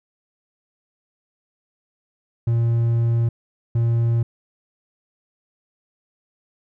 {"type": "tone bursts at uneven times", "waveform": "triangle", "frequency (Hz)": 116.54, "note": "A#2", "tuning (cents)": 0, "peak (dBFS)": -14, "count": 2, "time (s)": [[2.47, 3.29], [3.75, 4.23]], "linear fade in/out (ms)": 5, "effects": []}